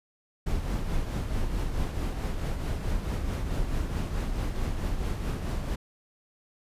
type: noise with tremolo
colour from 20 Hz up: brown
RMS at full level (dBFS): -27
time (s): 0.46-5.76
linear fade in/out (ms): 10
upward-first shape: triangle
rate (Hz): 4.6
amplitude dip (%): 50
effects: resampled to 32000 Hz